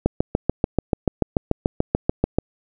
click train, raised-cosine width 2 ms, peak -3 dBFS, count 17, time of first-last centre 0.06-2.386 s, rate 6.88 Hz, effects none

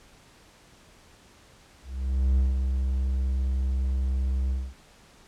triangle tone with ADSR envelope, 65.41 Hz, C2, in tune, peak -16 dBFS, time 1.83-4.74 s, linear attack 540 ms, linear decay 170 ms, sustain -5 dB, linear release 230 ms, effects pink hiss -55 dBFS RMS until 5.27 s + low-pass 9000 Hz 12 dB/octave

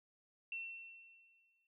sine tone with exponential decay, 2704 Hz, E7, 43 cents sharp, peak -39 dBFS, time 0.52-1.67 s, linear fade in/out 2 ms, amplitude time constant 250 ms, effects none

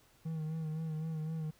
triangle tone with vibrato, 158.3 Hz, D#3, 30 cents sharp, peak -33 dBFS, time 0.25-1.51 s, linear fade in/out 10 ms, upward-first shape sine, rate 3.9 Hz, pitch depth 41 cents each way, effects pink hiss -66 dBFS RMS until 1.59 s

